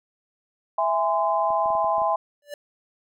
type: chord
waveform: sine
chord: E augmented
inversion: none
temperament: just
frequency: 659.3 / 824.1 / 1030.1 Hz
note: E5 / G#5 / B#5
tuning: 0 / -14 / -27 cents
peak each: -24 dBFS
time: 0.78-2.16 s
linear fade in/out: 5 ms
type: clicks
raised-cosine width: 2 ms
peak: -31 dBFS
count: 7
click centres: 1.505 / 1.659 / 1.704 / 1.752 / 1.845 / 1.982 / 2.018 s
type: tone with exponential growth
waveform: square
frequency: 582 Hz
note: D5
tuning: 16 cents flat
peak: -30 dBFS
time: 2.42-2.54 s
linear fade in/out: 2 ms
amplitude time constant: 25 ms
effects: none